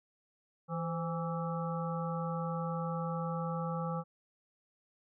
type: harmonic tone with a mistuned harmonic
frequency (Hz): 164.81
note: E3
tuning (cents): 0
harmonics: 1 / 3 / 5 / 7 / 8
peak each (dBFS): -35 / -40 / -42 / -43 / -44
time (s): 0.68-4.04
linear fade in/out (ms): 50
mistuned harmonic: 3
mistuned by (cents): +67
effects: none